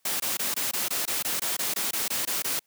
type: noise bursts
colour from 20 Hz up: white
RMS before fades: -28 dBFS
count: 15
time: 0.05-2.594 s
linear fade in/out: 5 ms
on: 150 ms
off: 21 ms
effects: white hiss -70 dBFS RMS until 2.66 s + high-pass 150 Hz 12 dB/octave